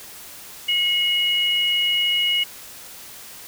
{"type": "tone pair together", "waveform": "sine", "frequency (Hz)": [2173, 2900], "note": ["C#7", "F#7"], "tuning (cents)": [-35, -35], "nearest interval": "perfect fourth", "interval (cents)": 500, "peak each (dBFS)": [-25, -18], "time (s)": [0.68, 2.44], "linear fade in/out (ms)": 10, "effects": ["white hiss -40 dBFS RMS until 3.47 s"]}